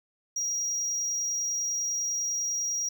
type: tone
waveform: triangle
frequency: 5710 Hz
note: F8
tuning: 37 cents sharp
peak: -26 dBFS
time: 0.36-2.89 s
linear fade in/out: 5 ms
effects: none